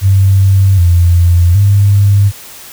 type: tone with pitch steps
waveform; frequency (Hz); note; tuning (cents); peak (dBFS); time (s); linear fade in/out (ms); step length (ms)
sine; 96.9 / 86.7 / 100.4; G2 / F2 / G2; -20 / -12 / +42; -4; 0.01-2.32; 50; 770
effects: white hiss -32 dBFS RMS until 2.72 s